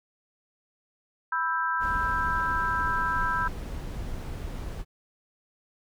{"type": "chord", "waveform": "sine", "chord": "E minor", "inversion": "second", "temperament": "just", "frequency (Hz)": [988.9, 1318.5, 1582.2], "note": ["B5", "E6", "G6"], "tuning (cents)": [2, 0, 16], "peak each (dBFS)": -29, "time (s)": [1.32, 3.48], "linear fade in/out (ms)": 5}
{"type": "noise", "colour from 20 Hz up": "brown", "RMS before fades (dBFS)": -34, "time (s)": [1.79, 4.85], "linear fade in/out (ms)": 50}
{"effects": []}